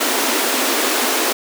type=high-pass noise; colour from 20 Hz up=pink; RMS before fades=-18 dBFS; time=0-1.33 s; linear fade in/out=10 ms; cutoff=240 Hz; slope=96 dB/octave; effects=none

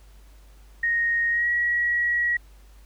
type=tone with pitch glide; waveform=sine; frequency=1864.7 to 1914.9 Hz; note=A#6 to A#6; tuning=0 to +46 cents; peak=-20 dBFS; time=0.83-2.37 s; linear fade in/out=5 ms; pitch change=+46 cents; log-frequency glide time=1.3-1.49 s; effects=added 50 Hz sine -47 dBFS peak until 2.85 s + pink hiss -59 dBFS RMS until 2.85 s

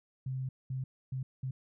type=tone bursts at uneven times; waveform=sine; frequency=130.81 Hz; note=C3; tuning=in tune; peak=-33 dBFS; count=4; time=0.26-0.49 / 0.7-0.84 / 1.12-1.23 / 1.43-1.51 s; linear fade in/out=5 ms; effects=none

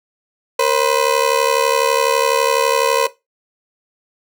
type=ring-modulated tone; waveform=30% pulse; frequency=504 Hz; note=B4; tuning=35 cents sharp; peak=-7 dBFS; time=0.59-3.07 s; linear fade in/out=5 ms; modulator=36 Hz; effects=noise-tail reverb RT60 0.2 s tail -17 dB re dry

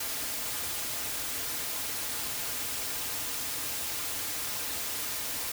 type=noise with comb filter; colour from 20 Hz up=white; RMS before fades=-34 dBFS; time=0-5.52 s; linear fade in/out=5 ms; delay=5.3 ms; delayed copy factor=-0.5; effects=none

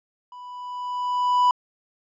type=tone with level ramp; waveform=triangle; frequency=989 Hz; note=B5; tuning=2 cents sharp; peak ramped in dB=-37 to -12 dBFS; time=0.32-1.51 s; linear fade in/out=2 ms; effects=resampled to 16000 Hz

